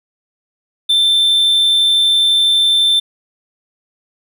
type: tone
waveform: triangle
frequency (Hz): 3554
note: A7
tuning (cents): +17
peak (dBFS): -8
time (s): 0.89-3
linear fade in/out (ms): 10
effects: none